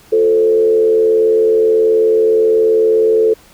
sine tone with frequency modulation, 440.8 Hz, A4, 3 cents sharp, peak -8 dBFS, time 0.12-3.34 s, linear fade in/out 10 ms, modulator 81.2 Hz, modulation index 0.55, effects pink hiss -45 dBFS RMS until 3.53 s

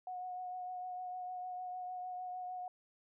sine tone with vibrato, 730 Hz, F#5, 24 cents flat, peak -40 dBFS, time 0.07-2.68 s, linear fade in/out 2 ms, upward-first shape triangle, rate 6.6 Hz, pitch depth 21 cents each way, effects none

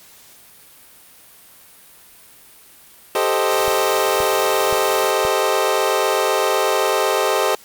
25% pulse chord, A half-diminished seventh, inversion third, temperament equal, 392 / 440 / 523.3 / 622.3 Hz, G4 / A4 / C5 / Eb5, 0 / 0 / 0 / 0 cents, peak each -18 dBFS, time 3.15-7.55 s, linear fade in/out 2 ms
white noise, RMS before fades -31 dBFS, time 3.51-5.11 s, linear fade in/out 5 ms
click train, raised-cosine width 5 ms, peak -20 dBFS, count 4, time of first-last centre 3.68-5.251 s, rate 1.91 Hz
effects white hiss -46 dBFS RMS until 7.64 s + Opus 48 kbps

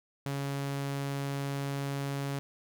sawtooth tone, 139.5 Hz, C#3, 11 cents sharp, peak -28 dBFS, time 0.26-2.39 s, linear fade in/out 0 ms, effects none

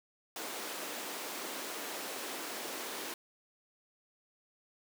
pink high-pass noise, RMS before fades -41 dBFS, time 0.36-3.14 s, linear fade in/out 2 ms, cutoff 280 Hz, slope 24 dB/octave, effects none

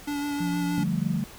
square tone with vibrato, 288.3 Hz, D4, 32 cents flat, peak -28 dBFS, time 0.07-0.84 s, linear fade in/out 10 ms, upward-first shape sine, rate 6.4 Hz, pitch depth 17 cents each way
sine tone with pitch glide, 174.61 to 173.5 Hz, F3 to F3, 0 to -11 cents, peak -27 dBFS, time 0.4-1.2 s, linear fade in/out 5 ms, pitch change -11 cents, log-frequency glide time 0.83-0.88 s
sine chord, D suspended fourth, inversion none, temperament just, 146.83 / 195.78 / 220.2 Hz, D3 / G3 / A3, 0 / -2 / +2 cents, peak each -30 dBFS, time 0.78-1.24 s, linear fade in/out 0 ms
effects pink hiss -46 dBFS RMS until 1.38 s

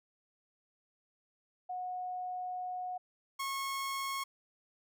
sine / sawtooth tone pair in turn, 730 / 1091.4 Hz, F#5 / C#6, -24 / -27 cents, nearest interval perfect fifth, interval 697 cents, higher second, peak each -36 / -31 dBFS, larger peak second, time 1.69-2.98 / 3.39-4.24 s, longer first, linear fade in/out 10 ms, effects none

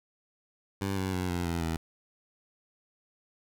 15% pulse tone with pitch steps, 98 / 94.5 / 91.12 / 87.86 / 84.72 / 81.7 Hz, G2 / F#2 / F#2 / F2 / E2 / E2, 0 / +37 / -26 / +11 / +48 / -15 cents, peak -23 dBFS, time 0.81-1.77 s, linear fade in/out 5 ms, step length 160 ms, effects none

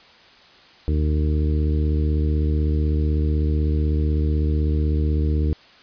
harmonic tone, 76 Hz, D#2, 40 cents flat, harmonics 1 / 2 / 3 / 4 / 5 / 6, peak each -18 / -27 / -32 / -29 / -34 / -34 dBFS, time 0.88-5.53 s, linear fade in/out 0 ms, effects white hiss -49 dBFS RMS until 5.82 s + resampled to 11025 Hz

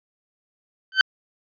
sawtooth tone with exponential growth, 1537 Hz, G6, 35 cents flat, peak -4 dBFS, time 0.92-1.01 s, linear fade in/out 1 ms, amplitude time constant 19 ms, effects resampled to 11025 Hz

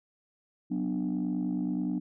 sine chord, B minor, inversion second, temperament just, 185.21 / 246.9 / 296.3 Hz, F#3 / B3 / D4, +2 / 0 / +15 cents, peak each -31 dBFS, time 0.7-2 s, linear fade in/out 20 ms, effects tanh soft clip ceiling -23 dBFS

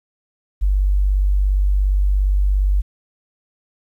sine tone, 48.62 Hz, G1, 13 cents flat, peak -13 dBFS, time 0.61-2.82 s, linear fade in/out 20 ms, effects 9-bit

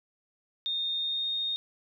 sine tone with pitch glide, 3665 to 3693 Hz, A#7 to A#7, -30 to -17 cents, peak -28 dBFS, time 0.66-1.56 s, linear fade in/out 0 ms, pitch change +13 cents, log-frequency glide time 0.97-1.28 s, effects 11-bit

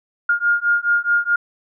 sine beating tone pair, 1414 / 1418.7 Hz, F6 / F6, +21 / +27 cents, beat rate 4.7 Hz, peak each -18 dBFS, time 0.29-1.36 s, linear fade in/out 5 ms, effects none

